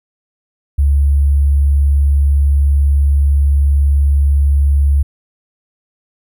sine tone with sample-and-hold, 70.5 Hz, C#2, 30 cents sharp, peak -8 dBFS, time 0.78-5.03 s, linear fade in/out 10 ms, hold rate 11025 Hz, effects none

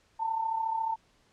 sine tone with amplitude modulation, 896 Hz, A5, 31 cents sharp, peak -25 dBFS, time 0.19-0.96 s, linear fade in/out 20 ms, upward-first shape sine, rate 34.1 Hz, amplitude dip 60%, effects pink hiss -66 dBFS RMS until 1.32 s + low-pass 7000 Hz 12 dB/octave

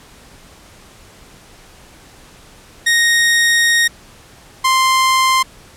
sawtooth tone pair in turn, 1864.7 / 1046.5 Hz, A#6 / C6, 0 / 0 cents, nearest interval minor seventh, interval 1000 cents, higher first, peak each -7 dBFS, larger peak neither, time 2.86-3.88 / 4.64-5.43 s, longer first, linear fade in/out 10 ms, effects pink hiss -43 dBFS RMS until 5.76 s + low-pass 11000 Hz 12 dB/octave

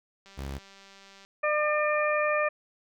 click train, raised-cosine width 0.2 ms, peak -35 dBFS, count 195, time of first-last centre 0.26-1.25 s, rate 196 Hz
sawtooth tone, 68.6 Hz, C#2, 17 cents flat, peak -30 dBFS, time 0.37-0.59 s, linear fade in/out 20 ms
harmonic tone, 601 Hz, D5, 40 cents sharp, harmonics 1 / 2 / 3 / 4, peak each -26 / -29 / -31 / -32 dBFS, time 1.43-2.49 s, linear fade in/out 10 ms
effects none

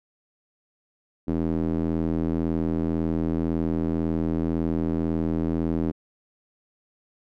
square tone with band-pass filter, 40.95 Hz, E1, 11 cents flat, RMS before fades -25 dBFS, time 1.27-5.92 s, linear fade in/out 20 ms, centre 280 Hz, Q 1.9, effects none

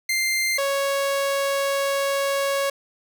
sawtooth tone pair in turn, 2093 / 554.4 Hz, C7 / C#5, 0 / 0 cents, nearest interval octave + major seventh, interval 2300 cents, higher first, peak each -17 dBFS, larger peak neither, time 0.09-0.58 / 0.58-2.7 s, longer second, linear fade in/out 5 ms, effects none

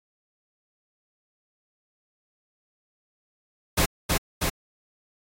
pink noise with echo, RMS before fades -21 dBFS, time 3.77-3.86 s, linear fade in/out 10 ms, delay 320 ms, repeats 2, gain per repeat -2 dB, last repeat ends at 4.5 s, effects AAC 48 kbps

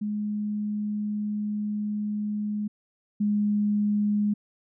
sine tone pair in turn, 209.3 / 207.6 Hz, G#3 / G#3, +14 / 0 cents, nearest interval unison, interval 14 cents, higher first, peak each -26 / -21 dBFS, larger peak second, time 0.01-2.68 / 3.2-4.34 s, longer first, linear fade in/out 10 ms, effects none

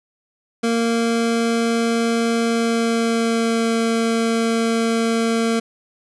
25% pulse tone with pitch glide, 230.9 to 228.2 Hz, A#3 to A#3, -16 to -37 cents, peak -13 dBFS, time 0.63-5.6 s, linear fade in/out 10 ms, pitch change -21 cents, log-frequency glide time 2.45-3.72 s, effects resampled to 24000 Hz + 9-bit

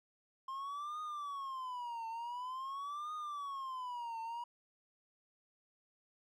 triangle tone with vibrato, 1055 Hz, C6, 14 cents sharp, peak -38 dBFS, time 0.48-4.44 s, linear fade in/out 5 ms, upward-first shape triangle, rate 0.47 Hz, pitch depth 280 cents each way, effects none

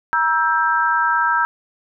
sine chord, E diminished, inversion second, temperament just, 949.3 / 1318.5 / 1582.2 Hz, Bb5 / E6 / G6, +31 / 0 / +16 cents, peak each -19 dBFS, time 0.13-1.45 s, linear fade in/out 0 ms, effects none

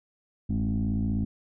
sine tone with frequency modulation, 146.83 Hz, D3, in tune, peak -23 dBFS, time 0.49-1.25 s, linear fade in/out 10 ms, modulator 55.8 Hz, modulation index 2, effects tanh soft clip ceiling -20 dBFS

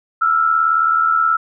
sine tone pair together, 1323 / 1401.7 Hz, E6 / F6, +6 / +6 cents, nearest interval minor second, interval 100 cents, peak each -13 / -19 dBFS, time 0.21-1.37 s, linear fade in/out 10 ms, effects none

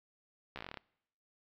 slowing click train, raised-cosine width 0.3 ms, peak -26 dBFS, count 11, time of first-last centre 0.56-0.773 s, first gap 14 ms, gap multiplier 1.09, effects noise-tail reverb RT60 0.8 s tail -25 dB re dry + low-pass 5000 Hz 12 dB/octave

